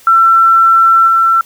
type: tone with level steps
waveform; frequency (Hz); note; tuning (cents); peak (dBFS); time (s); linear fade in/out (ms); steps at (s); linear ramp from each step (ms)
sine; 1345; E6; +34; -4 / -6; 0.07-1.41; 2; 1.07; 10
effects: white hiss -42 dBFS RMS until 1.45 s